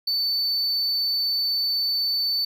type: tone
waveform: triangle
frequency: 4516 Hz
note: C#8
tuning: 31 cents sharp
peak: -20 dBFS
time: 0.07-2.45 s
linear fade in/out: 5 ms
effects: none

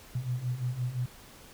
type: beating tone pair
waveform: sine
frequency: 121 / 126.8 Hz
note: B2 / B2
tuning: -35 / +46 cents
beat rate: 5.8 Hz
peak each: -35 / -31 dBFS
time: 0.15-1.06 s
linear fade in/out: 5 ms
effects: pink hiss -52 dBFS RMS until 1.53 s

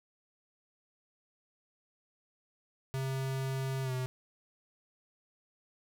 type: tone with pitch glide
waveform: square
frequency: 133.4 to 128.26 Hz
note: C3 to C3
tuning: +34 to -34 cents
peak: -33 dBFS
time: 2.94-4.06 s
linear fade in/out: 0 ms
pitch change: -68 cents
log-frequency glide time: 3.83-3.92 s
effects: none

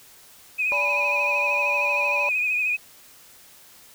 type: tone with vibrato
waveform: sine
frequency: 2489 Hz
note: D#7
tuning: in tune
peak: -20 dBFS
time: 0.58-2.77 s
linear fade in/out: 20 ms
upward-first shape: triangle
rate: 13 Hz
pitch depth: 58 cents each way
type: chord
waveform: sine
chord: G# diminished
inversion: second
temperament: equal with one note detuned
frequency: 577.9 / 830.6 / 987.8 Hz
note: D5 / G#5 / B5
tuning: -28 / 0 / 0 cents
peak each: -27 / -33 / -27 dBFS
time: 0.72-2.29 s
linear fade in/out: 0 ms
effects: tanh soft clip ceiling -14 dBFS + white hiss -50 dBFS RMS until 3.94 s

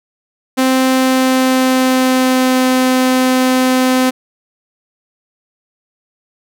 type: tone with pitch glide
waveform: sawtooth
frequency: 260.5 to 256.8 Hz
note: C4 to C4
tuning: -7 to -32 cents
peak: -6 dBFS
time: 0.57-4.11 s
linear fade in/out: 20 ms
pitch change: -25 cents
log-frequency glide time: 0.86-2.63 s
effects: none

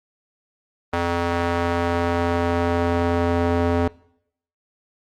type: tone with band-pass filter sweep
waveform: square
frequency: 85.9 Hz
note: F2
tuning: 28 cents flat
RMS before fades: -21 dBFS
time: 0.93-3.88 s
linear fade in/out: 5 ms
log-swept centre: 1000 to 510 Hz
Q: 0.72
effects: noise-tail reverb RT60 0.7 s tail -22 dB re dry + Opus 24 kbps

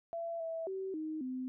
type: tone with pitch steps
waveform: sine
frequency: 672 / 655 / 382.4 / 312.3 / 256.6 Hz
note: E5 / E5 / G4 / D#4 / C4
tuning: +33 / -11 / -43 / +7 / -34 cents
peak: -36 dBFS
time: 0.13-1.48 s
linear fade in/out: 0 ms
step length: 270 ms
effects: none

